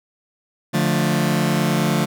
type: chord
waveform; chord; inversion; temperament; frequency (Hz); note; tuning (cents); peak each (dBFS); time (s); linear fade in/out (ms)
sawtooth; D minor; none; just; 146.83 / 176.2 / 220.2; D3 / F3 / A3; 0 / +16 / +2; -17; 0.73-2.06; 20
effects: none